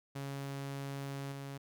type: tone with level steps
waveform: sawtooth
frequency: 138.59 Hz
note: C#3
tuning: in tune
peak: -35 / -38 dBFS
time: 0.15-1.58 s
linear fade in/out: 10 ms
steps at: 1.32 s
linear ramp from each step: 2 ms
effects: none